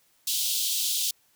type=high-pass noise; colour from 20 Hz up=pink; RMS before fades=-27 dBFS; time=0.27-1.11 s; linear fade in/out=5 ms; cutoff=3100 Hz; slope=48 dB/octave; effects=white hiss -65 dBFS RMS until 1.35 s